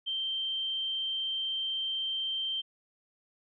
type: tone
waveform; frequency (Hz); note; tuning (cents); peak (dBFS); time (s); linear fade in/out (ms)
sine; 3136; G7; 0; -30; 0.06-2.62; 20
effects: none